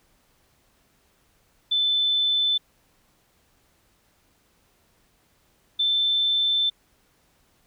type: tone pair in turn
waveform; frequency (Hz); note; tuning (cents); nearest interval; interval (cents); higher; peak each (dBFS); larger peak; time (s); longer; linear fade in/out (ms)
sine; 3520 / 3540; A7 / A7; 0 / +10; unison; 10; second; -19; neither; 1.71-2.58 / 5.79-6.7; second; 10
effects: pink hiss -64 dBFS RMS until 7.66 s